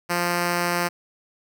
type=tone; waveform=5% pulse; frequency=174.61 Hz; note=F3; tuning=in tune; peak=-10 dBFS; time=0.09-0.89 s; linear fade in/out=20 ms; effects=none